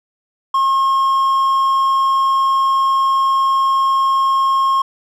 triangle tone, 1077 Hz, C6, 50 cents sharp, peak -10 dBFS, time 0.54-4.82 s, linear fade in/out 5 ms, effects none

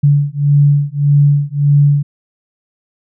sine beating tone pair, 143.1 / 144.8 Hz, D3 / D3, -45 / -24 cents, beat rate 1.7 Hz, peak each -11 dBFS, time 0.03-2.03 s, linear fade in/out 10 ms, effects none

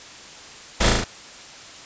pink noise with echo, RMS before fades -18 dBFS, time 0.8-0.9 s, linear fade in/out 10 ms, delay 36 ms, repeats 4, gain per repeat -2 dB, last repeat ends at 1.044 s, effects white hiss -41 dBFS RMS until 1.85 s + resampled to 16000 Hz

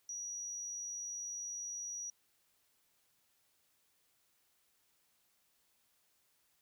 sine tone, 5800 Hz, F#8, 35 cents flat, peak -40 dBFS, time 0.09-2.1 s, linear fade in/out 2 ms, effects white hiss -75 dBFS RMS until 6.61 s

